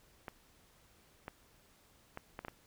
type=clicks; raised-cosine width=0.5 ms; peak=-27 dBFS; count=6; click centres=0.282 / 1.281 / 2.174 / 2.391 / 2.449 / 2.483 s; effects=pink hiss -66 dBFS RMS until 2.66 s